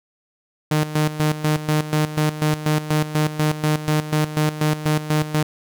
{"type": "tone with tremolo", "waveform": "sawtooth", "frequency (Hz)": 152.8, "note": "D#3", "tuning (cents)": -31, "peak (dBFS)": -12, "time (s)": [0.71, 5.43], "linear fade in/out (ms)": 5, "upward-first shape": "square", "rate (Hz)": 4.1, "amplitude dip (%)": 75, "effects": []}